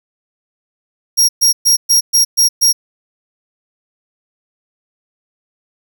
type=tone bursts; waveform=sawtooth; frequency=5610 Hz; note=F8; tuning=7 cents sharp; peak=-5 dBFS; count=7; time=1.17-2.73 s; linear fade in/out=20 ms; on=120 ms; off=120 ms; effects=none